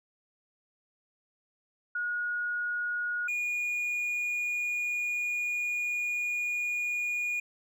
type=tone pair in turn; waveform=sine / triangle; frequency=1446 / 2441 Hz; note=F#6 / D#7; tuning=-40 / -34 cents; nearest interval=major sixth; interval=906 cents; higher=second; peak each=-29 / -27 dBFS; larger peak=second; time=1.95-3.28 / 3.28-7.4 s; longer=second; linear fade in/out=5 ms; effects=none